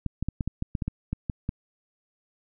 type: clicks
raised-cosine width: 5 ms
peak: -15 dBFS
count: 12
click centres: 0.063 / 0.226 / 0.286 / 0.408 / 0.476 / 0.624 / 0.752 / 0.822 / 0.88 / 1.13 / 1.298 / 1.491 s
effects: none